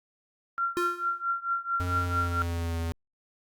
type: tone with tremolo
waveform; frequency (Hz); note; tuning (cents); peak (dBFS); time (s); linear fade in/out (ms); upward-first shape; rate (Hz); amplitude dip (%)
sine; 1374; F6; -29; -23; 0.58-2.42; 0; triangle; 4.5; 95
type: tone with exponential decay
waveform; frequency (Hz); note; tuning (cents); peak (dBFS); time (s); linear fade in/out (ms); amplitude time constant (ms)
square; 351.6; F4; +12; -25; 0.77-1.22; 0; 96
type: tone with pitch glide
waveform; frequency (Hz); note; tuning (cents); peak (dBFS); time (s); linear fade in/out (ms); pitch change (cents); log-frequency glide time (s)
square; 89.2 to 83.23; F2 to E2; +37 to +17; -29; 1.8-2.92; 0; -120; 1.96-2.79
effects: Opus 48 kbps